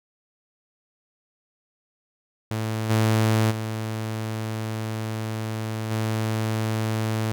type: tone with level steps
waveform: sawtooth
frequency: 110 Hz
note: A2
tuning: in tune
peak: -21 / -14 / -23 / -19 dBFS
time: 2.51-7.32 s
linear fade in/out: 0 ms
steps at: 2.89 / 3.5 / 5.9 s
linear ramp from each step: 20 ms
effects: none